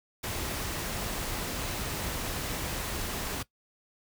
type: noise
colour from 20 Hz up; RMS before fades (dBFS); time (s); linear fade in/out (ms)
pink; -34; 0.23-3.43; 10
effects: noise-tail reverb RT60 0.1 s tail -19 dB re dry